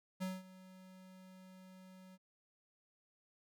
square tone with ADSR envelope, 186.6 Hz, F#3, 15 cents sharp, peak -37 dBFS, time 0.2-2.18 s, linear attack 24 ms, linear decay 200 ms, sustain -19 dB, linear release 38 ms, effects none

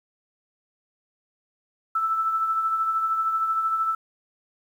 sine tone with tremolo, 1320 Hz, E6, 2 cents sharp, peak -19 dBFS, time 1.95-3.95 s, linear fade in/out 5 ms, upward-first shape triangle, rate 13 Hz, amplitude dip 50%, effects 9-bit

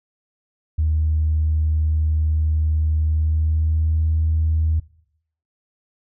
sine tone with pitch glide, 77.78 to 79.32 Hz, D#2 to D#2, 0 to +34 cents, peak -15 dBFS, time 0.78-4.8 s, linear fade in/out 10 ms, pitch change +34 cents, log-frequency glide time 3.03-3.97 s, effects noise-tail reverb RT60 0.7 s tail -21 dB re dry + tanh soft clip ceiling -11 dBFS

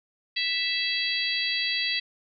harmonic tone, 659.3 Hz, E5, in tune, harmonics 3 / 4 / 5 / 6 / 7, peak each -31 / -31 / -31 / -31 / -31 dBFS, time 0.36-2 s, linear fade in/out 10 ms, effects none

